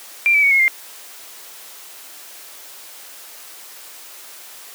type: tone with pitch steps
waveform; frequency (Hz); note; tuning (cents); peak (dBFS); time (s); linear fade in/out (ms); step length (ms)
sine; 2372 / 2302 / 2234 / 2168 / 2103; D7 / D7 / C#7 / C#7 / C7; +17 / -35 / +13 / -39 / +8; -11; 0.26-0.68; 0; 84
effects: white hiss -39 dBFS RMS until 4.74 s + high-pass 400 Hz 12 dB/octave